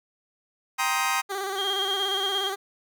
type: chord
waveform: 25% pulse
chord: C minor seventh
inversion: second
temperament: just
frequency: 784.9 / 941.9 / 1046.5 / 1255.8 Hz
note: G5 / Bb5 / C6 / Eb6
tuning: +2 / +18 / 0 / +16 cents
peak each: -26 / -26 / -25 / -24 dBFS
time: 0.78-1.22 s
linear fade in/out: 20 ms
type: tone with vibrato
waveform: 15% pulse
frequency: 390.7 Hz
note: G4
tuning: 6 cents flat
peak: -22 dBFS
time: 1.29-2.56 s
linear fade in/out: 20 ms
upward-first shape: square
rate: 17 Hz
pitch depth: 44 cents each way
type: tone with tremolo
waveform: sine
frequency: 3223 Hz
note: G7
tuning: 47 cents sharp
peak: -24 dBFS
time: 1.56-2.51 s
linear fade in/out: 50 ms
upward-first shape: sine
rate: 9 Hz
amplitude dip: 40%
effects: none